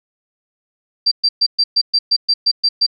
sine tone bursts, 4699 Hz, D8, in tune, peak -10 dBFS, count 11, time 1.06-2.865 s, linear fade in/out 10 ms, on 55 ms, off 120 ms, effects none

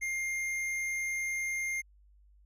sine tone with hard clipping, 2115 Hz, C7, 18 cents sharp, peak -33 dBFS, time 0.01-1.82 s, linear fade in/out 20 ms, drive 10 dB, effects added 50 Hz sine -58 dBFS peak until 2.45 s

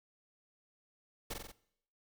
pink noise with echo, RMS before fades -39 dBFS, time 1.3-1.34 s, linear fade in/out 10 ms, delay 45 ms, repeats 4, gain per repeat -3 dB, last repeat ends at 1.52 s, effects noise-tail reverb RT60 0.7 s tail -20 dB re dry

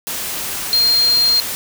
sine tone in noise, 4200 Hz, C8, 6 cents sharp, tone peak -11 dBFS, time 0.73-1.4 s, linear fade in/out 0 ms, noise white, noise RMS -24 dBFS, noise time 0.07-1.55 s, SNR +10 dB, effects none

